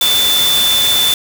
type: tone in noise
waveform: sine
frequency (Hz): 3520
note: A7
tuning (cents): 0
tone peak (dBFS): -11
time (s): 0.01-1.14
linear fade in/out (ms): 2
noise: white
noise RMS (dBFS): -17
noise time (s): 0.01-1.14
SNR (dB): +3
effects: none